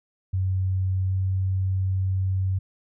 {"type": "tone with pitch glide", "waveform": "sine", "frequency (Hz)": [94, 94.65], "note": ["F#2", "F#2"], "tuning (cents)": [28, 40], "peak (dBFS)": -21, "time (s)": [0.33, 2.59], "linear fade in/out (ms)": 10, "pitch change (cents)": 12, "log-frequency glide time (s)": [1.07, 1.12], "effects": []}